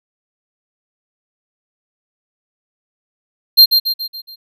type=tone with echo; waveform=square; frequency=4186 Hz; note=C8; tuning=in tune; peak=-3 dBFS; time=3.57-3.66 s; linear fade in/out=20 ms; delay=140 ms; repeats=5; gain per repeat=-6 dB; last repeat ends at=4.36 s; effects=none